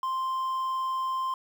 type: tone with quantisation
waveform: triangle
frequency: 1046.5 Hz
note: C6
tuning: in tune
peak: -25 dBFS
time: 0.03-1.34 s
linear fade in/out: 2 ms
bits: 9
effects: none